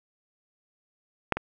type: clicks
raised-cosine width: 0.5 ms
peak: -7 / -15 dBFS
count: 2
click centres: 1.323 / 1.37 s
effects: none